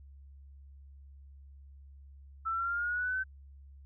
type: linear sweep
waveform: sine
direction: up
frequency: 1318.5 to 1541 Hz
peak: -30 dBFS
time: 2.45-3.24 s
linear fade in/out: 20 ms
effects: added 69 Hz sine -50 dBFS peak until 3.85 s